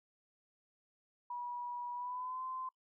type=tone with pitch glide; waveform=sine; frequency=970 to 1033.6 Hz; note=B5 to C6; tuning=-31 to -21 cents; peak=-39 dBFS; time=1.3-2.69 s; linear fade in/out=5 ms; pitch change=+110 cents; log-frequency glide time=1.93-2.43 s; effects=noise-tail reverb RT60 0.1 s tail -23 dB re dry